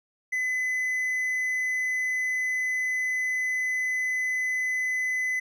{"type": "tone", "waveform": "triangle", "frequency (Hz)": 2016, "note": "B6", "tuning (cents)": 35, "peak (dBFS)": -23, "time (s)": [0.32, 5.4], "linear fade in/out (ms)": 10, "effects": []}